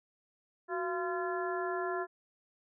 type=harmonic tone with a mistuned harmonic; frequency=343.6 Hz; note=F4; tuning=28 cents flat; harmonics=1 / 2 / 3 / 4 / 5; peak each=-35 / -38 / -40 / -41 / -42 dBFS; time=0.68-2.07 s; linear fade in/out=50 ms; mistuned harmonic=1; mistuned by=+120 cents; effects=none